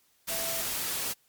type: tone in noise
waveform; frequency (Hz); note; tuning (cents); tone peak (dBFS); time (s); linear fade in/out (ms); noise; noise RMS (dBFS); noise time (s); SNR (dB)
sine; 665; E5; +15; -38; 0.29-0.62; 20; white; -32; 0.27-1.14; -9
effects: white hiss -67 dBFS RMS until 1.28 s + MP3 96 kbps